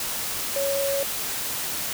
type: tone in noise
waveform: sine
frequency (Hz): 555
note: C#5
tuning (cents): +2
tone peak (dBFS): -23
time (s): 0.56-1.03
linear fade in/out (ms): 2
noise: white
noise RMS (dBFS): -29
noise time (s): 0-1.93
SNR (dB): +3
effects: none